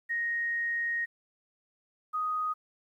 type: tone pair in turn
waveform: sine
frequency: 1869 / 1247.4 Hz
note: A#6 / D#6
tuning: +4 / +4 cents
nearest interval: perfect fifth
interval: 700 cents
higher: first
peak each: -28 / -28 dBFS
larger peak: neither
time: 0.09-1.06 / 2.13-2.54 s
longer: first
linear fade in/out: 20 ms
effects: 11-bit

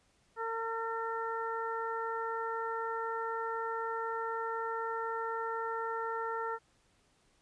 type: harmonic tone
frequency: 454 Hz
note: A#4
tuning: 46 cents flat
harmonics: 1 / 2 / 3 / 4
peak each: -38 / -38 / -38 / -45 dBFS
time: 0.36-6.59 s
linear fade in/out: 50 ms
effects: pink hiss -70 dBFS RMS until 7.41 s + resampled to 22050 Hz

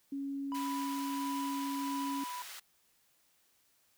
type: tone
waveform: sine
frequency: 277.2 Hz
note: C#4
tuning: in tune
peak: -35 dBFS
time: 0.12-2.24 s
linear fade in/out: 5 ms
type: tone with tremolo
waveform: triangle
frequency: 987.8 Hz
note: B5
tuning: in tune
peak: -35 dBFS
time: 0.52-2.42 s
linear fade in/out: 0 ms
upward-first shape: sine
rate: 1.5 Hz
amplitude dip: 25%
type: high-pass noise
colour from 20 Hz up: pink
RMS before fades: -47 dBFS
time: 0.54-2.6 s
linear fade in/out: 10 ms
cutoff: 1400 Hz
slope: 12 dB/octave
effects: white hiss -71 dBFS RMS until 3.97 s

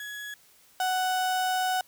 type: tone pair in turn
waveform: 35% pulse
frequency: 1681 / 742.8 Hz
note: G#6 / F#5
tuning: +20 / +7 cents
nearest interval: octave + major second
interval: 1413 cents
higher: first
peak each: -34 / -23 dBFS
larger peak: second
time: 0-0.34 / 0.8-1.81 s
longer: second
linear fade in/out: 2 ms
effects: white hiss -59 dBFS RMS until 1.87 s

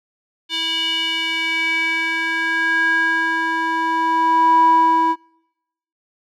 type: tone with band-pass filter sweep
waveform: square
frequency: 326.7 Hz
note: E4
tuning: 15 cents flat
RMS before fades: -18 dBFS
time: 0.49-5.16 s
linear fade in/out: 50 ms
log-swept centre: 3300 to 840 Hz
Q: 5.4
effects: noise-tail reverb RT60 0.9 s tail -26 dB re dry

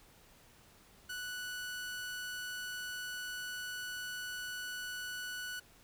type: tone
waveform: sawtooth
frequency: 1480 Hz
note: F#6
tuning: in tune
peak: -36 dBFS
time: 1.09-5.6 s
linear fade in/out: 10 ms
effects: pink hiss -62 dBFS RMS until 5.83 s

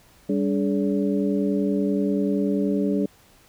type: tone cluster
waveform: sine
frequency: 197.8 / 288.2 / 421.4 / 569 Hz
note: G3 / D4 / G#4 / C#5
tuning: +16 / -33 / +25 / +45 cents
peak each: -23 / -24 / -27 / -32 dBFS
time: 0.29-3.06 s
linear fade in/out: 5 ms
effects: pink hiss -55 dBFS RMS until 3.48 s

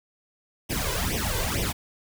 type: noise with flanger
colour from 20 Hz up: pink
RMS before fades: -27 dBFS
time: 0.69-1.73 s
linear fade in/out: 20 ms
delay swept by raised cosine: 0.34 to 2.04 ms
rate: 2.2 Hz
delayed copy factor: +0.9
effects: none

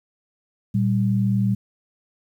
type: tone pair together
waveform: sine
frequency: 116.54 / 195.89 Hz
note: A#2 / G3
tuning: 0 / -1 cents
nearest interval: major sixth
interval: 899 cents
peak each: -20 dBFS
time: 0.74-1.55 s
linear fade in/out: 10 ms
effects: 9-bit

